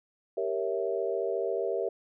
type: chord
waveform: sine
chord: G diminished seventh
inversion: none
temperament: equal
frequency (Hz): 392 / 466.2 / 554.4 / 659.3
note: G4 / Bb4 / Db5 / Fb5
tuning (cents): 0 / 0 / 0 / 0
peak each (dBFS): -32 / -32 / -35 / -34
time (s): 0.37-1.89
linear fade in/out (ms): 5
effects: none